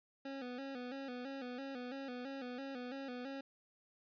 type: tone with vibrato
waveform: 25% pulse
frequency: 259.8 Hz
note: C4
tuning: 12 cents flat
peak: -39 dBFS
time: 0.25-3.41 s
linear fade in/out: 5 ms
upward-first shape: square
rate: 3 Hz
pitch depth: 86 cents each way
effects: resampled to 11025 Hz

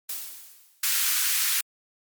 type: noise with exponential decay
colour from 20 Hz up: blue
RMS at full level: -30 dBFS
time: 0.09-0.97 s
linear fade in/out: 5 ms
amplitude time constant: 190 ms
type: high-pass noise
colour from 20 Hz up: white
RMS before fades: -24 dBFS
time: 0.83-1.61 s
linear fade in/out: 5 ms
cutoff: 1300 Hz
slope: 24 dB/octave
effects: MP3 96 kbps

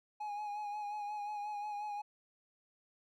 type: tone with vibrato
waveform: triangle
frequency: 832 Hz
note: G#5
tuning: 3 cents sharp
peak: -36 dBFS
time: 0.2-2.02 s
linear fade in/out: 10 ms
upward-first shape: sine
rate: 5.6 Hz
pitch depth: 33 cents each way
effects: none

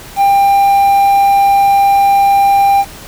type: tone with quantisation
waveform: triangle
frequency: 795 Hz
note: G5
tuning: 24 cents sharp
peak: -4 dBFS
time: 0.16-2.85 s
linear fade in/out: 50 ms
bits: 5
effects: pink hiss -32 dBFS RMS until 3.07 s

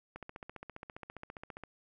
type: click train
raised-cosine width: 0.5 ms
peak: -29 dBFS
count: 23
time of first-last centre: 0.16-1.637 s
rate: 14.9 Hz
effects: none

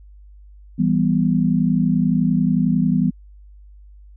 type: chord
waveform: sine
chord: E minor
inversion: none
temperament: equal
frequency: 164.81 / 196 / 246.9 Hz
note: E3 / G3 / B3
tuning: 0 / 0 / 0 cents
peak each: -19 dBFS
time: 0.78-3.11 s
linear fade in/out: 20 ms
effects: added 50 Hz sine -41 dBFS peak until 4.16 s

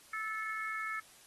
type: harmonic tone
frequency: 436.4 Hz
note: A4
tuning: 14 cents flat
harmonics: 3 / 4 / 5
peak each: -39 / -40 / -41 dBFS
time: 0.13-1 s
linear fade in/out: 5 ms
effects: white hiss -59 dBFS RMS until 1.26 s + AAC 32 kbps

